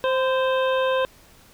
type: harmonic tone with a mistuned harmonic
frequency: 523.3 Hz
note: C5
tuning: in tune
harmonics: 1 / 2 / 3 / 5 / 6 / 7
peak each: -20 / -26 / -30 / -34 / -36 / -37 dBFS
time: 0.04-1.05 s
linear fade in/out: 0 ms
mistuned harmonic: 2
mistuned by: -36 cents
effects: pink hiss -52 dBFS RMS until 1.53 s